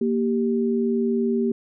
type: tone pair together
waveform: sine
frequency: 233.1 / 392 Hz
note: A#3 / G4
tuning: 0 / 0 cents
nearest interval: major sixth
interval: 900 cents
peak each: -21 / -23 dBFS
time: 0.01-1.52 s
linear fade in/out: 5 ms
effects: none